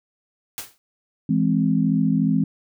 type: noise with exponential decay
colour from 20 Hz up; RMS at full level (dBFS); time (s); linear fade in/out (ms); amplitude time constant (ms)
white; -28; 0.58-0.78; 0; 42
type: chord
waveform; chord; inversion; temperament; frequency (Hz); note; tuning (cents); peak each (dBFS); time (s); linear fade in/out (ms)
sine; E augmented; none; equal; 164.81 / 207.7 / 261.6; E3 / G#3 / B#3; 0 / 0 / 0; -21; 1.29-2.44; 5
effects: none